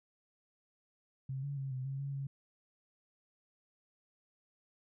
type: tone with pitch steps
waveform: sine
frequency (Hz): 133.5 / 141.5 / 135.6 / 129.3 / 136 / 139.3 / 137.6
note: C3 / C#3 / C#3 / C3 / C#3 / C#3 / C#3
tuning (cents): +35 / +36 / -38 / -20 / -33 / +9 / -12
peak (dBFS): -36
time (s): 1.29-2.27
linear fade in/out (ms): 5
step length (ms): 140
effects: none